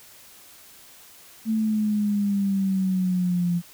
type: exponential sweep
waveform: sine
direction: down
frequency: 222.7 to 172 Hz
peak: -20 dBFS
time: 1.45-3.62 s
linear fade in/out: 50 ms
effects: white hiss -49 dBFS RMS until 3.73 s